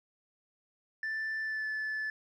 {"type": "tone with pitch glide", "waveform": "sine", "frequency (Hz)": [1765, 1738.7], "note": ["A6", "A6"], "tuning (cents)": [5, -21], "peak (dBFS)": -30, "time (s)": [1.03, 2.1], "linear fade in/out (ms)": 2, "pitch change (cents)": -26, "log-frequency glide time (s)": [1.42, 1.67], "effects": ["tanh soft clip ceiling -31 dBFS", "12-bit"]}